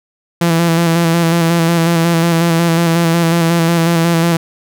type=tone with vibrato; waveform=sawtooth; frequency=167.6 Hz; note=E3; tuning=29 cents sharp; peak=-6 dBFS; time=0.41-4.37 s; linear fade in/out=5 ms; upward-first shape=square; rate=5.5 Hz; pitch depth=28 cents each way; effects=none